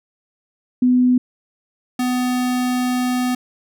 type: tone pair in turn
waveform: sine / square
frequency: 250 / 250 Hz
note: B3 / B3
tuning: +21 / +21 cents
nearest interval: unison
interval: 0 cents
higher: neither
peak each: -11 / -18 dBFS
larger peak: first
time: 0.82-1.18 / 1.99-3.35 s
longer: second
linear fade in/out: 5 ms
effects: none